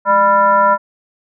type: tone with frequency modulation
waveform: sine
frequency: 987.8 Hz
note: B5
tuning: in tune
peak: -8 dBFS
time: 0.05-0.78 s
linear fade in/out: 50 ms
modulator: 388 Hz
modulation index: 1
effects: none